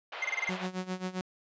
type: band-pass noise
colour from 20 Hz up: pink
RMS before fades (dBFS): -41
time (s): 0.12-0.67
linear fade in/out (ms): 5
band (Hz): 600 to 3400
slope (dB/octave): 24
type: tone bursts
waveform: triangle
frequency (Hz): 2093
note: C7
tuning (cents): 0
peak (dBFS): -26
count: 6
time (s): 0.22-0.497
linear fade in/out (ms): 5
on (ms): 27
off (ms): 23
type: tone with tremolo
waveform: sawtooth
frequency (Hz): 184.6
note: F#3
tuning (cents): -4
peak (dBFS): -27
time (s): 0.49-1.21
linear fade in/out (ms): 0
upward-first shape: sine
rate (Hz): 7.5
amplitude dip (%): 85
effects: resampled to 16000 Hz